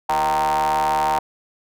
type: ring-modulated tone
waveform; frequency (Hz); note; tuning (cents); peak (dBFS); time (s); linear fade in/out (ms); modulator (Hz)
square; 74; D2; +14; -15; 0.09-1.19; 5; 851
effects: none